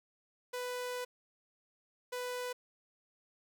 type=tone bursts at uneven times; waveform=sawtooth; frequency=495.9 Hz; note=B4; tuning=7 cents sharp; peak=-33 dBFS; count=2; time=0.53-1.05 / 2.12-2.53 s; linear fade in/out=10 ms; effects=none